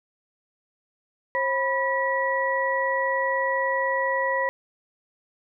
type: tone cluster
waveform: sine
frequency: 536 / 984 / 1934 Hz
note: C5 / B5 / B6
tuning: +42 / -7 / -37 cents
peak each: -26 dBFS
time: 1.35-4.49 s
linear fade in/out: 0 ms
effects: none